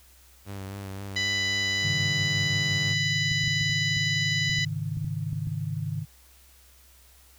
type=tone with vibrato; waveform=sawtooth; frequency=98 Hz; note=G2; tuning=in tune; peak=-31 dBFS; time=0.45-2.96 s; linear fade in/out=50 ms; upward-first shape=sine; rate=3.8 Hz; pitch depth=37 cents each way
type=harmonic tone; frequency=994 Hz; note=B5; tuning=11 cents sharp; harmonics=2 / 3 / 4 / 5 / 6 / 7; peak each=-27 / -32 / -31 / -36 / -41 / -40 dBFS; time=1.16-4.65 s; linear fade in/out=5 ms
type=chord; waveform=sine; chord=Ab suspended fourth; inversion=none; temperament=equal with one note detuned; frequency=103.83 / 135.66 / 155.56 Hz; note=Ab2 / Db3 / Eb3; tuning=0 / -37 / 0 cents; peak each=-33 / -33 / -31 dBFS; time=1.81-6.06 s; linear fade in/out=50 ms
type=clicks; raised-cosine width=5 ms; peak=-27 dBFS; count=12; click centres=3.317 / 3.442 / 3.478 / 3.612 / 3.699 / 3.969 / 4.496 / 4.584 / 4.97 / 5.046 / 5.33 / 5.471 s
effects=added 64 Hz sine -56 dBFS peak until 7.38 s + white hiss -57 dBFS RMS until 7.38 s